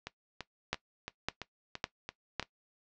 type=two click trains; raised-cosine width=0.2 ms; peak=-21 / -13 dBFS; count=8 / 4; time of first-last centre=0.07-2.427 / 0.73-2.397 s; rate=2.97 / 1.8 Hz; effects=noise-tail reverb RT60 0.1 s tail -17 dB re dry + low-pass 5000 Hz 12 dB/octave